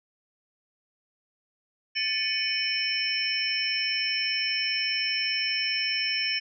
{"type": "tone cluster", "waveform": "sine", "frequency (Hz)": [1757, 2244, 2474, 2999, 5350], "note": ["A6", "C#7", "D#7", "F#7", "E8"], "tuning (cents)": [-3, 21, -10, 23, 25], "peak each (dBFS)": [-34, -33, -33, -32, -28], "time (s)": [1.95, 6.4], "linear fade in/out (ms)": 20, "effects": []}